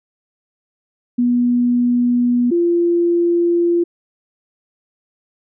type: tone pair in turn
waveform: sine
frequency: 243.4 / 344.2 Hz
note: B3 / F4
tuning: -25 / -25 cents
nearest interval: tritone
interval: 600 cents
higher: second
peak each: -12 dBFS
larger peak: neither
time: 1.18-2.51 / 2.51-3.84 s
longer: neither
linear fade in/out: 10 ms
effects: none